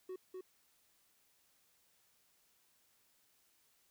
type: tone with echo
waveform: triangle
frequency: 371.1 Hz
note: F#4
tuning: 5 cents sharp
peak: -40 dBFS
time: 0.09-0.16 s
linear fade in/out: 5 ms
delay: 250 ms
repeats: 1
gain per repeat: -2 dB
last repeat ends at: 0.41 s
effects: white hiss -73 dBFS RMS until 3.9 s